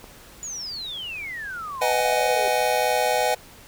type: click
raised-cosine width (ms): 1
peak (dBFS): -26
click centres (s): 0.042
type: exponential sweep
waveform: sine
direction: down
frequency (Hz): 7010 to 395.7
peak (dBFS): -30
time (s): 0.43-2.48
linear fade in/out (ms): 0
type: chord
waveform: square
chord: G# minor seventh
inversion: first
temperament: just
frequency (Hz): 498.4 / 623 / 747.5 / 830.6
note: B4 / D#5 / F#5 / G#5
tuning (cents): +16 / +2 / +17 / 0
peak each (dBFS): -26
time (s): 1.81-3.35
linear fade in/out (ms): 10
effects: pink hiss -47 dBFS RMS until 3.67 s